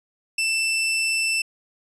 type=tone; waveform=sawtooth; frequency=2662 Hz; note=E7; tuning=16 cents sharp; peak=-17 dBFS; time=0.38-1.42 s; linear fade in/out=5 ms; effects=resampled to 24000 Hz